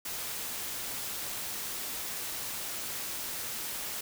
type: noise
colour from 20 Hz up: white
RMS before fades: -37 dBFS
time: 0.05-4.01 s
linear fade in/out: 5 ms
effects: none